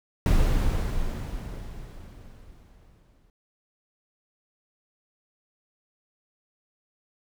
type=noise with exponential decay; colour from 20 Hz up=brown; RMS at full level=-19 dBFS; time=0.26-3.3 s; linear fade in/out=1 ms; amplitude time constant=660 ms; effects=none